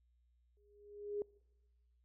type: tone with exponential growth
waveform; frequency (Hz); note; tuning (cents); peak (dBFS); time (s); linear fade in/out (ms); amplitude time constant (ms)
sine; 411.6; G#4; -16; -34; 0.57-1.22; 1; 140
effects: noise-tail reverb RT60 1.0 s tail -25 dB re dry + added 60 Hz sine -70 dBFS peak until 2.04 s